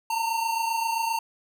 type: tone pair together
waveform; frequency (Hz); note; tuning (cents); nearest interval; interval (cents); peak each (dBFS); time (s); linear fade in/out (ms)
square; 904.7 / 932.3; A5 / A#5; +48 / 0; minor second; 52; -26 / -32; 0.1-1.19; 5
effects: none